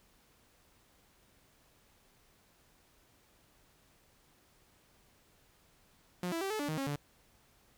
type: tone with pitch steps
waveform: sawtooth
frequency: 178.8 / 331.3 / 388.6 / 431.8 / 290.1 / 156.1 / 272.7 / 144.9 Hz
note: F3 / E4 / G4 / A4 / D4 / D#3 / C#4 / D3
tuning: +41 / +9 / -15 / -33 / -21 / +6 / -28 / -23 cents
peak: -30 dBFS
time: 6.23-6.958 s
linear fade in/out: 2 ms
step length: 91 ms
effects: pink hiss -67 dBFS RMS until 7.77 s